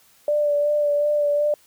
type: tone with vibrato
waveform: sine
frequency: 587.3 Hz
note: D5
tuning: in tune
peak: -17 dBFS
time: 0.28-1.54 s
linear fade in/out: 2 ms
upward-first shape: sine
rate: 2.7 Hz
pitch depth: 21 cents each way
effects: white hiss -56 dBFS RMS until 1.66 s